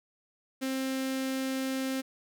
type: tone with notch filter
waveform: sawtooth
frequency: 264.5 Hz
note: C4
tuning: 19 cents sharp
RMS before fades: -32 dBFS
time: 0.61-2.02 s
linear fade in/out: 20 ms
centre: 930 Hz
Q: 1.3
effects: none